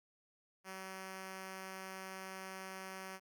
5% pulse tone, 189.8 Hz, F#3, 44 cents sharp, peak -34 dBFS, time 0.64-3.2 s, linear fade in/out 50 ms, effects none

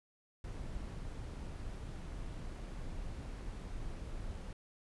brown noise, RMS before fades -43 dBFS, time 0.44-4.53 s, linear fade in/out 2 ms, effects resampled to 24000 Hz

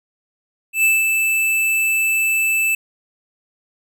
square tone with ADSR envelope, 2637 Hz, E7, in tune, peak -12 dBFS, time 0.73-2.75 s, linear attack 110 ms, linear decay 190 ms, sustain -4 dB, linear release 4 ms, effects none

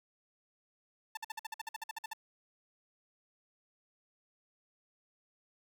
sawtooth tone bursts, 886 Hz, A5, 12 cents sharp, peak -34 dBFS, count 14, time 1.15-2.134 s, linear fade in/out 5 ms, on 22 ms, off 52 ms, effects none

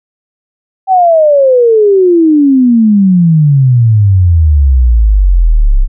sine exponential sweep, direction down, 777 to 31.44 Hz, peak -3 dBFS, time 0.87-5.88 s, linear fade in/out 50 ms, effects none

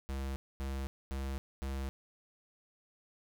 square tone bursts, 67.4 Hz, C#2, 48 cents flat, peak -36 dBFS, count 4, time 0.09-1.89 s, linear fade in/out 0 ms, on 270 ms, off 240 ms, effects none

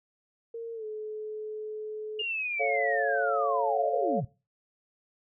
sine tone with pitch glide, 460 to 429.2 Hz, A#4 to A4, -23 to -43 cents, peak -34 dBFS, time 0.54-2.22 s, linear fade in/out 5 ms, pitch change -120 cents, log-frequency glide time 0.74-0.85 s
sine linear sweep, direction down, 2848 to 104.3 Hz, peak -29 dBFS, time 2.19-4.25 s, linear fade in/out 5 ms
sine chord, A augmented, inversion none, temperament equal, 440 / 554.4 / 698.5 Hz, A4 / C#5 / E#5, 0 / 0 / 0 cents, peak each -31 / -29 / -29 dBFS, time 2.59-4.21 s, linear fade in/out 20 ms
effects noise-tail reverb RT60 0.3 s tail -20 dB re dry

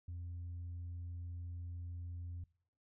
sine tone, 86.9 Hz, F2, 8 cents flat, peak -40 dBFS, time 0.08-2.44 s, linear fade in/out 5 ms, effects noise-tail reverb RT60 0.6 s tail -24 dB re dry + tanh soft clip ceiling -40 dBFS

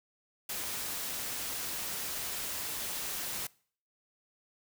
white noise, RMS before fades -37 dBFS, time 0.49-3.47 s, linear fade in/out 5 ms, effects noise-tail reverb RT60 0.5 s tail -23 dB re dry

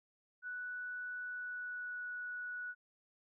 sine tone with pitch glide, 1480 to 1470.6 Hz, F#6 to F#6, 0 to -11 cents, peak -40 dBFS, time 0.42-2.75 s, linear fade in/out 50 ms, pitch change -11 cents, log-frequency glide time 1.23-2.05 s, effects none

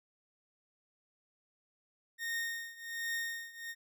40% pulse tone with tremolo, 1846 Hz, A#6, 17 cents flat, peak -32 dBFS, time 2.18-3.75 s, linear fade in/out 50 ms, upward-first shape triangle, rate 1.3 Hz, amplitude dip 90%, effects none

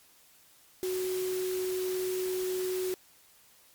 sine tone in noise, 370 Hz, F#4, in tune, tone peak -29 dBFS, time 0.83-2.94 s, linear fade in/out 0 ms, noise white, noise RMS -41 dBFS, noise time 0.83-2.94 s, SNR +9 dB, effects white hiss -60 dBFS RMS until 3.74 s + MP3 96 kbps

